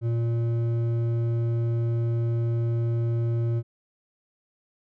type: tone with hard clipping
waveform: sine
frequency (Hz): 116.54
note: A#2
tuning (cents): 0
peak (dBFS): -24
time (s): 0.01-3.63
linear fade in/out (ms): 50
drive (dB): 8
effects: none